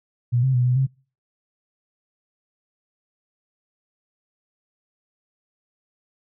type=tone with pitch steps; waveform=sine; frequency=121.1 / 131.9 / 123.7 / 125.2 / 133.5 Hz; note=B2 / C3 / B2 / B2 / C3; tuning=-34 / +14 / +3 / +24 / +35 cents; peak=-16 dBFS; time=0.32-0.87 s; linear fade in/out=20 ms; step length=110 ms; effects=noise-tail reverb RT60 0.4 s tail -26 dB re dry